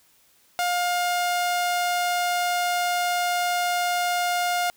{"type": "tone", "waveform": "sawtooth", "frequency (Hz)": 709, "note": "F5", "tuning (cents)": 26, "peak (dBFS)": -18, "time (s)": [0.59, 4.7], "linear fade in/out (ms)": 0, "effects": ["white hiss -60 dBFS RMS until 4.76 s"]}